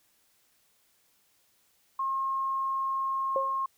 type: tone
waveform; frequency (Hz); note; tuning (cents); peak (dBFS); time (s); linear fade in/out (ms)
sine; 1074; C6; +45; -27; 1.99-3.66; 5
type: tone with exponential decay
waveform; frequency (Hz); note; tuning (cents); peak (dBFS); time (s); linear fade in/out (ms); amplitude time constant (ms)
sine; 540; C#5; -45; -23; 3.36-3.59; 1; 50
effects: white hiss -68 dBFS RMS until 3.77 s